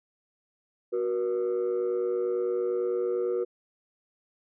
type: tone pair together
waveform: sine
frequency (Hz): 370 / 478.9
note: F#4 / A#4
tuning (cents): 0 / +47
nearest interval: major third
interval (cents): 447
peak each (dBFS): -26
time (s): 0.92-3.45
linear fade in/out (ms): 20
effects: tanh soft clip ceiling -22 dBFS